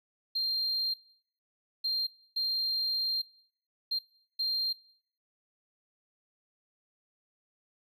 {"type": "tone bursts at uneven times", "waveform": "triangle", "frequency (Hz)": 4186, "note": "C8", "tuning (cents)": 0, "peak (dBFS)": -25, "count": 5, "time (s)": [[0.35, 0.94], [1.84, 2.07], [2.36, 3.22], [3.91, 3.99], [4.39, 4.73]], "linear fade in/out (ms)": 10, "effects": ["noise-tail reverb RT60 0.7 s tail -24 dB re dry", "tanh soft clip ceiling -25 dBFS"]}